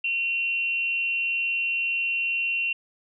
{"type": "tone with amplitude modulation", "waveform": "sine", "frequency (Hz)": 2741, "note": "F7", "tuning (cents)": -33, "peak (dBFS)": -21, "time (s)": [0.04, 2.73], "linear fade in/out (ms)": 5, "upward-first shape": "sine", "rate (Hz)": 259, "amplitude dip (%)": 45, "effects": []}